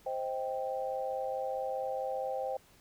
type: chord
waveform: sine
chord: C minor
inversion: none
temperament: just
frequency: 523.3 / 627.9 / 784.9 Hz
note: C5 / Eb5 / G5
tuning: 0 / +16 / +2 cents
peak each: -35 / -40 / -37 dBFS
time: 0.06-2.57 s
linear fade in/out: 5 ms
effects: pink hiss -62 dBFS RMS until 2.8 s